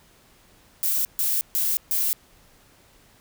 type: noise bursts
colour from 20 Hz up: violet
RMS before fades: -23 dBFS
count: 4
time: 0.83-2.13 s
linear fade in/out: 0 ms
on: 220 ms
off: 140 ms
effects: pink hiss -56 dBFS RMS until 3.2 s